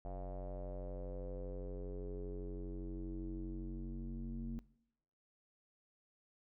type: tone with low-pass filter sweep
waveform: square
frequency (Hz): 46.25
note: F#1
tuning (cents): 0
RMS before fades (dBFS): -43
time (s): 0.05-4.59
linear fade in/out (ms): 0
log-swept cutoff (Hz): 690 to 240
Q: 5.8
effects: noise-tail reverb RT60 0.8 s tail -21 dB re dry